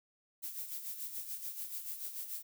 violet noise with tremolo, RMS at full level -40 dBFS, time 0.42-2.43 s, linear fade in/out 20 ms, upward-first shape sine, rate 6.9 Hz, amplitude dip 60%, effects none

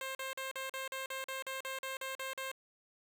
10% pulse tone bursts, 530 Hz, C5, 22 cents sharp, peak -30 dBFS, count 14, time 0.01-2.516 s, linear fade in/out 2 ms, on 140 ms, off 42 ms, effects none

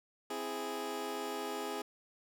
20% pulse chord, C augmented, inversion none, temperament equal, 261.6 / 329.6 / 415.3 Hz, C4 / E4 / G#4, 0 / 0 / 0 cents, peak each -39 / -39 / -34 dBFS, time 0.3-1.82 s, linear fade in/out 5 ms, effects none

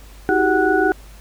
sine tone cluster, 320.5 / 373.6 / 399.7 / 748 / 1471 Hz, E4 / F#4 / G4 / F#5 / F#6, -49 / +17 / +34 / +19 / -11 cents, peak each -20 dBFS, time 0.29-0.92 s, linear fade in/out 0 ms, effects added 50 Hz sine -39 dBFS peak until 1.2 s + pink hiss -47 dBFS RMS until 1.2 s

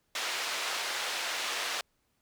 white band-pass noise, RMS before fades -34 dBFS, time 0.15-1.81 s, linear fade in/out 2 ms, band 560 to 4200 Hz, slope 12 dB/octave, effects pink hiss -75 dBFS RMS until 2.21 s

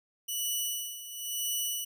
10% pulse tone with tremolo, 2955 Hz, F#7, 3 cents flat, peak -21 dBFS, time 0.28-1.85 s, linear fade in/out 10 ms, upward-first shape sine, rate 0.98 Hz, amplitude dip 75%, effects none

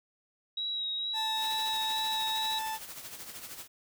sine tone with vibrato, 3840 Hz, B7, 49 cents flat, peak -31 dBFS, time 0.57-2.59 s, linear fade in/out 5 ms, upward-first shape sine, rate 2.2 Hz, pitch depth 22 cents each way
40% pulse tone, 880 Hz, A5, in tune, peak -32 dBFS, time 1.13-2.79 s, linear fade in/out 50 ms
white noise with tremolo, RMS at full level -42 dBFS, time 1.35-3.68 s, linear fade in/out 50 ms, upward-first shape sine, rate 13 Hz, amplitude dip 55%
effects none

